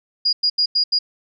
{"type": "tone bursts at uneven times", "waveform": "sine", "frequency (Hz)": 4869, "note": "D#8", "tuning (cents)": -38, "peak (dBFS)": -14, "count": 5, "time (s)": [[0.25, 0.33], [0.43, 0.5], [0.58, 0.66], [0.75, 0.84], [0.92, 0.99]], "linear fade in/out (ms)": 10, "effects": []}